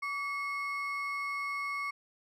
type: ring-modulated tone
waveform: triangle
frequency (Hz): 1661.2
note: G#6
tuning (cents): 0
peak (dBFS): -28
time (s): 0.02-1.91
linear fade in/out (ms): 10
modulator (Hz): 516
effects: none